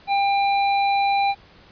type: tone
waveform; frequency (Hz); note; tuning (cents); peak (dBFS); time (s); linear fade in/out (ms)
square; 797; G5; +28; -18; 0.07-1.35; 50
effects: pink hiss -50 dBFS RMS until 1.71 s + resampled to 11025 Hz